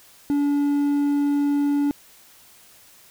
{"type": "tone", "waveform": "triangle", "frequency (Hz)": 286.9, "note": "D4", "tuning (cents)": -40, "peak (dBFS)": -16, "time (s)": [0.3, 1.91], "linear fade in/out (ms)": 0, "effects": ["white hiss -51 dBFS RMS until 3.1 s"]}